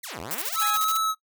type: exponential two-way sweep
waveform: 5% pulse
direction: down then up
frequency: 2328 to 73.42 to 2328 Hz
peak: -23 dBFS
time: 0.03-0.68 s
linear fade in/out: 10 ms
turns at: 0.2 s
type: noise with tremolo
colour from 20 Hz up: blue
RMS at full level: -29 dBFS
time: 0.31-0.97 s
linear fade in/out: 0 ms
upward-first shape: square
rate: 14 Hz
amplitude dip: 75%
type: tone with vibrato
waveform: square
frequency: 1295 Hz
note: E6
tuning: 31 cents flat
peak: -23 dBFS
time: 0.54-1.15 s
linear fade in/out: 50 ms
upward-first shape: sine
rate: 2.8 Hz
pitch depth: 16 cents each way
type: tone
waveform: 15% pulse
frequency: 830.6 Hz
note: G#5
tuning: in tune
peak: -23 dBFS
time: 0.61-0.77 s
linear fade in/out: 10 ms
effects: noise-tail reverb RT60 0.1 s tail -19 dB re dry